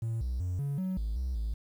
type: tone with pitch steps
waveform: triangle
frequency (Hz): 113.7 / 62.1 / 90.3 / 141.1 / 186.8 / 54 / 63.7 / 54.7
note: A#2 / B1 / F#2 / C#3 / F#3 / A1 / C2 / A1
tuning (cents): -43 / +10 / -42 / +31 / +17 / -32 / -46 / -9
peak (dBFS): -27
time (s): 0.02-1.54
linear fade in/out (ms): 5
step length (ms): 190
effects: tanh soft clip ceiling -24 dBFS + 10-bit